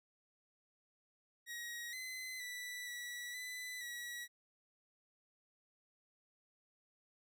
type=tone with pitch steps; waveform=sawtooth; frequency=1896 / 2037 / 1971 / 1945 / 1998 / 1928 Hz; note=A#6 / C7 / B6 / B6 / B6 / B6; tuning=+29 / -47 / -4 / -27 / +20 / -42 cents; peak=-40 dBFS; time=1.46-4.28 s; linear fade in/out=50 ms; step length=470 ms; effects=none